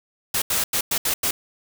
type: noise bursts at uneven times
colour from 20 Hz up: white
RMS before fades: -22 dBFS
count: 6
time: 0.34-0.42 / 0.5-0.64 / 0.73-0.81 / 0.91-0.98 / 1.05-1.14 / 1.23-1.31 s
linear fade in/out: 5 ms
effects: none